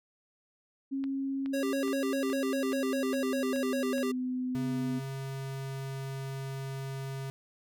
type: tone with pitch glide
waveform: sine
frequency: 271.6 to 253.4 Hz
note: C#4 to B3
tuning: -35 to +45 cents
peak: -30 dBFS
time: 0.91-5 s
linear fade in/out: 20 ms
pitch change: -120 cents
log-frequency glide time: 1.84-4.11 s
type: click train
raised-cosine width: 0.3 ms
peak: -30 dBFS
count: 8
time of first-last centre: 1.04-3.981 s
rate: 2.38 Hz
type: tone with vibrato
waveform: square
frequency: 466.2 Hz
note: A#4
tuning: in tune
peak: -32 dBFS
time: 1.53-4.12 s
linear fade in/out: 10 ms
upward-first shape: square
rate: 5 Hz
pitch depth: 290 cents each way
type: tone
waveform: square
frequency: 135.2 Hz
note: C#3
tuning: 43 cents flat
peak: -36 dBFS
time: 4.55-7.3 s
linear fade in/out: 0 ms
effects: none